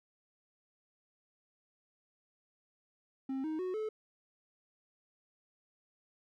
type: tone with pitch steps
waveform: triangle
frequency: 266.6 / 313.4 / 368.4 / 433.1 Hz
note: C4 / D#4 / F#4 / A4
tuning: +33 / +13 / -7 / -27 cents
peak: -32 dBFS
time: 3.29-3.89 s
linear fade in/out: 5 ms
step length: 150 ms
effects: none